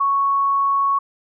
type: tone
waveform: sine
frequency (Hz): 1108.7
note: C#6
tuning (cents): 0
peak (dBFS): -15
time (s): 0-0.99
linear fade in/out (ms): 10
effects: none